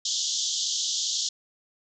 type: band-pass noise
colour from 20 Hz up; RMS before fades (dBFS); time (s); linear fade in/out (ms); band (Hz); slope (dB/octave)
white; -28; 0.05-1.29; 5; 3100 to 7100; 96
effects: none